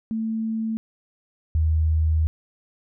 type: tone pair in turn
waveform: sine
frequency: 222.5 / 79.05 Hz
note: A3 / D#2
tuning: +20 / +28 cents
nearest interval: octave + tritone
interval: 1792 cents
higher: first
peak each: -23 / -17 dBFS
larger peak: second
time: 0.11-0.77 / 1.55-2.27 s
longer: second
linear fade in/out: 0 ms
effects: none